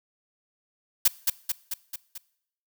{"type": "noise with echo", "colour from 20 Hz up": "blue", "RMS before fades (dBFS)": -18, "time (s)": [1.05, 1.08], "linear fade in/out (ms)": 5, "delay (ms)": 220, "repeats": 5, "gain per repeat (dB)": -4, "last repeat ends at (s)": 2.18, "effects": ["noise-tail reverb RT60 0.7 s tail -21 dB re dry"]}